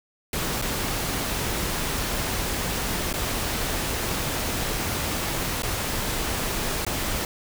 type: noise with dropouts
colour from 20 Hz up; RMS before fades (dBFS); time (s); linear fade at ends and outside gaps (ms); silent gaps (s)
pink; -27; 0.33-7.25; 2; 0.616-0.622 / 3.129-3.138 / 5.622-5.632 / 6.85-6.865
effects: none